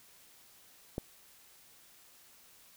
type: click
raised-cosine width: 2 ms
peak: -21 dBFS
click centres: 0.981 s
effects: white hiss -60 dBFS RMS until 2.76 s

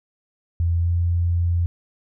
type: tone with pitch glide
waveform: sine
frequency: 84.8 to 86.18 Hz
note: E2 to F2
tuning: +50 to -22 cents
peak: -17 dBFS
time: 0.6-1.66 s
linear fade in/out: 0 ms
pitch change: +28 cents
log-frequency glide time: 0.79-0.9 s
effects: none

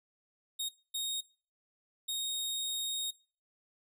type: tone bursts at uneven times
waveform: sawtooth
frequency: 3729 Hz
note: A#7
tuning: in tune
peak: -30 dBFS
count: 3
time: 0.59-0.69 / 0.94-1.21 / 2.08-3.11 s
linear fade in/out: 10 ms
effects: noise-tail reverb RT60 0.4 s tail -23 dB re dry

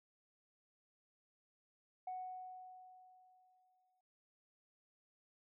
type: tone with exponential decay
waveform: sine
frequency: 740 Hz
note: F#5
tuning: in tune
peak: -39 dBFS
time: 2.07-4.01 s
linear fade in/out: 5 ms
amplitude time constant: 420 ms
effects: noise-tail reverb RT60 0.5 s tail -17 dB re dry + tanh soft clip ceiling -37 dBFS

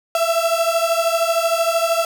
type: beating tone pair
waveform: 35% pulse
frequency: 661 / 674 Hz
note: E5 / E5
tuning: +5 / +38 cents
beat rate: 13 Hz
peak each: -17 / -18 dBFS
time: 0.15-2.05 s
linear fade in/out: 2 ms
effects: none

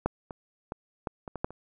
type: clicks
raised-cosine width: 1 ms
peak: -11 / -24 / -20 / -17 / -24 / -21 / -13 / -29 dBFS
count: 8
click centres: 0.06 / 0.308 / 0.721 / 1.072 / 1.278 / 1.357 / 1.445 / 1.506 s
effects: none

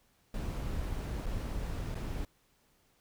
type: noise with dropouts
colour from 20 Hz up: brown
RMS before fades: -36 dBFS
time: 0.34-2.25 s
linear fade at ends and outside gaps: 2 ms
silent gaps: 1.26-1.264 / 1.946-1.952 s
effects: pink hiss -70 dBFS RMS until 3 s

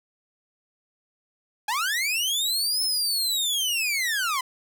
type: linear two-way sweep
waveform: sawtooth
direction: up then down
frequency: 799 to 5274 to 989 Hz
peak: -20 dBFS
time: 1.68-4.41 s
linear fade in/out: 5 ms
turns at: 2.83 s
effects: none

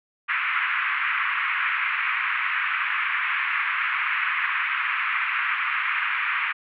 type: band-pass noise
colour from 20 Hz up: white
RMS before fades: -25 dBFS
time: 0.28-6.53 s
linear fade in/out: 20 ms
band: 1100 to 2500 Hz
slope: 48 dB/octave
effects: none

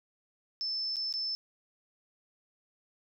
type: tone with dropouts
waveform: sine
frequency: 5274 Hz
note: E8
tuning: in tune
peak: -31 dBFS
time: 0.61-1.35 s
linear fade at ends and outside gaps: 0 ms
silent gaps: 0.959-0.967 / 1.126-1.139 s
effects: none

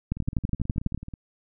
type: two click trains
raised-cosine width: 5 ms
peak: -12 / -24 dBFS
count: 11 / 19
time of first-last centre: 0.12-0.946 / 0.17-1.138 s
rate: 12.1 / 18.6 Hz
effects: none

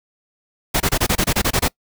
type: noise bursts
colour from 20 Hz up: pink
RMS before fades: -17 dBFS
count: 11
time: 0.74-1.683 s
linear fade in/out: 10 ms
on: 63 ms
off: 25 ms
effects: noise-tail reverb RT60 0.1 s tail -25 dB re dry

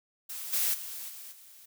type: noise with level steps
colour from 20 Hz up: blue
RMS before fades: -39 / -28 / -40 / -45 / -53 dBFS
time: 0.29-1.66 s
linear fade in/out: 10 ms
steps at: 0.52 / 0.73 / 1.08 / 1.31 s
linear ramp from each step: 20 ms
effects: none

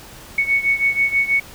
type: beating tone pair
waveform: sine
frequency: 2217 / 2223.2 Hz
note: C#7 / C#7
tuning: 0 / +4 cents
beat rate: 6.2 Hz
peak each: -17 / -20 dBFS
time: 0.38-1.4 s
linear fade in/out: 5 ms
effects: pink hiss -40 dBFS RMS until 1.54 s

